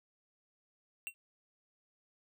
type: tone with exponential decay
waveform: square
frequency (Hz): 2734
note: F7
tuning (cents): -37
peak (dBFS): -34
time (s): 1.07-1.14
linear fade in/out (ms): 0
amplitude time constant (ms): 15
effects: none